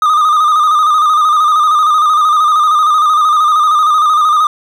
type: tone with vibrato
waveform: triangle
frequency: 1226 Hz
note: D#6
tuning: 26 cents flat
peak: -5 dBFS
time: 0.02-4.47 s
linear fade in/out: 2 ms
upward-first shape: square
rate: 13 Hz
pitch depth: 47 cents each way
effects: none